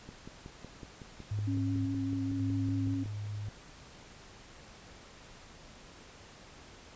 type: click train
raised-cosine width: 3 ms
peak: -32 dBFS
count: 17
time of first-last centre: 0.09-3.058 s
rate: 5.39 Hz
type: tone with tremolo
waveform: sine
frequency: 103.83 Hz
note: G#2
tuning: in tune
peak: -31 dBFS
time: 1.31-3.49 s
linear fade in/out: 5 ms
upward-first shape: square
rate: 0.92 Hz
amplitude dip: 40%
type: tone with vibrato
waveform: sine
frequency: 272.7 Hz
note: C#4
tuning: 28 cents flat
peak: -32 dBFS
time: 1.47-3.04 s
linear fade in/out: 10 ms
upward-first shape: triangle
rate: 4.9 Hz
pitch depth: 23 cents each way
effects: pink hiss -53 dBFS RMS until 6.95 s + resampled to 16000 Hz